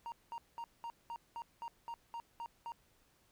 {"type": "tone bursts", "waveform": "triangle", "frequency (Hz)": 932.3, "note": "A#5", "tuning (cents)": 0, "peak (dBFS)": -39, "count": 11, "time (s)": [0.06, 2.72], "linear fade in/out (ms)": 0, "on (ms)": 60, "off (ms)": 200, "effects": ["pink hiss -71 dBFS RMS until 3.31 s"]}